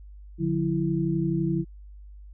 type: tone cluster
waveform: sine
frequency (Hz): 146.9 / 178.8 / 330.9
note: D3 / F3 / E4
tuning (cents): +1 / +41 / +7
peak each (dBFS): -27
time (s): 0.38-1.65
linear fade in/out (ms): 50
effects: added 50 Hz sine -42 dBFS peak until 2.33 s